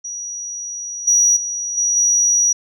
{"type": "tone with level steps", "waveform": "sine", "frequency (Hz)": 5800, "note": "F#8", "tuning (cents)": -35, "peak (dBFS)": [-25, -9, -21, -14, -11], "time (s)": [0.04, 2.53], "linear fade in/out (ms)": 10, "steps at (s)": [1.07, 1.36, 1.77, 1.96], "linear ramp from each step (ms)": 10, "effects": ["tanh soft clip ceiling -7 dBFS"]}